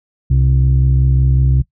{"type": "tone pair together", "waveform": "sine", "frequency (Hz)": [65.41, 130.81], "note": ["C2", "C3"], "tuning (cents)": [0, 0], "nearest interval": "octave", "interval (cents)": 1200, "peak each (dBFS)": -10, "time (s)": [0.3, 1.62], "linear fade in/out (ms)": 10, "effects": ["noise-tail reverb RT60 0.1 s tail -20 dB re dry", "tanh soft clip ceiling -5 dBFS"]}